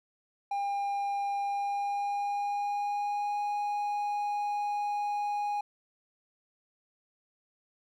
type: tone with pitch glide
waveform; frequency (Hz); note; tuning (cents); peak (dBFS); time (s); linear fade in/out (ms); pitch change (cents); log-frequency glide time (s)
triangle; 803 to 824.6; G5 to G#5; +41 to -13; -27; 0.51-5.61; 5; +46; 1.41-3.41
effects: none